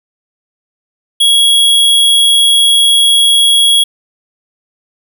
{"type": "tone", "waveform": "square", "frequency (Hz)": 3322, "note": "G#7", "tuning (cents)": 0, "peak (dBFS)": -6, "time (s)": [1.2, 3.84], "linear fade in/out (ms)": 10, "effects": []}